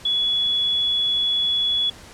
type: tone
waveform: sine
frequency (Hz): 3391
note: G#7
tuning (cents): +35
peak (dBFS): -18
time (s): 0.05-1.9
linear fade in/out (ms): 5
effects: pink hiss -43 dBFS RMS until 2.13 s + low-pass 9000 Hz 12 dB/octave